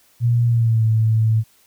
sine tone with pitch glide, 118.8 to 110.84 Hz, A#2 to A2, +33 to +13 cents, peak -13 dBFS, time 0.2-1.44 s, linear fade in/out 50 ms, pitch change -120 cents, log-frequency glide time 0.46-0.84 s, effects white hiss -56 dBFS RMS until 1.66 s

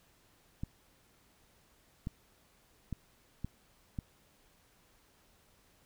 clicks, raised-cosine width 5 ms, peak -24 dBFS, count 5, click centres 0.635 / 2.071 / 2.927 / 3.446 / 3.988 s, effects pink hiss -67 dBFS RMS until 5.85 s

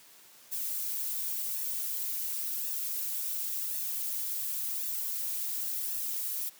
violet noise with flanger, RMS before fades -34 dBFS, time 0.51-6.5 s, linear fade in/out 20 ms, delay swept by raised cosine 1.1 to 4.9 ms, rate 0.92 Hz, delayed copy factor +0.9, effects white hiss -56 dBFS RMS until 6.59 s + high-pass 150 Hz 12 dB/octave

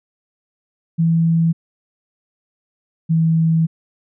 sine tone pair in turn, 165 / 162.54 Hz, E3 / E3, +2 / -24 cents, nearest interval unison, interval 26 cents, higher first, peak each -12 dBFS, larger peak neither, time 0.98-1.53 / 3.09-3.67 s, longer second, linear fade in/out 20 ms, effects none

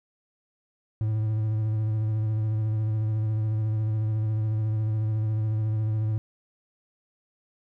triangle tone with vibrato, 108.6 Hz, A2, 22 cents flat, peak -21 dBFS, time 1.01-6.18 s, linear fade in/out 0 ms, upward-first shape sine, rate 14 Hz, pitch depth 27 cents each way, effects none

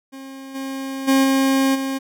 40% pulse tone with level steps, 268.9 Hz, C4, 47 cents sharp, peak -33 / -25 / -12 / -14 / -21 dBFS, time 0.12-1.99 s, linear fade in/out 20 ms, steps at 0.54 / 1.07 / 1.23 / 1.74 s, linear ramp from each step 20 ms, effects none

